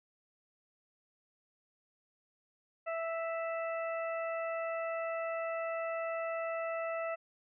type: harmonic tone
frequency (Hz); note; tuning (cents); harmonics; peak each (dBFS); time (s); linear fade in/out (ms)
659.3; E5; 0; 1 / 2 / 3 / 4; -35 / -41 / -45 / -47; 2.86-7.16; 20
effects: none